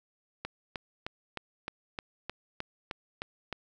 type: click train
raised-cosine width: 0.3 ms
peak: -19 dBFS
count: 11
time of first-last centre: 0.45-3.527 s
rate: 3.25 Hz
effects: none